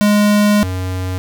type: tone pair in turn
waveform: square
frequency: 207.4 / 92.39 Hz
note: G#3 / F#2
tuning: -2 / -2 cents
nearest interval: octave + major second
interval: 1400 cents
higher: first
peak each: -10 / -19 dBFS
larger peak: first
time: 0.01-0.63 / 0.63-1.18 s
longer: first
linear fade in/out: 0 ms
effects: none